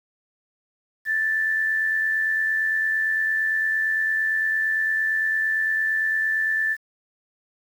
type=tone with amplitude modulation; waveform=sine; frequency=1760 Hz; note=A6; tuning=in tune; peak=-18 dBFS; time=1.05-6.77 s; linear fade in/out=50 ms; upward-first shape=sine; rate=88.8 Hz; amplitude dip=40%; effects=8-bit